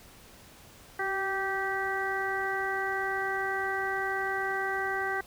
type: harmonic tone with a mistuned harmonic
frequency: 388.7 Hz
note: G4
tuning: 15 cents flat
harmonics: 1 / 2 / 3 / 4 / 5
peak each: -35 / -34 / -38 / -33 / -35 dBFS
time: 0.99-5.21 s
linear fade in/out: 5 ms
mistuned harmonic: 1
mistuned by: -23 cents
effects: pink hiss -53 dBFS RMS until 5.26 s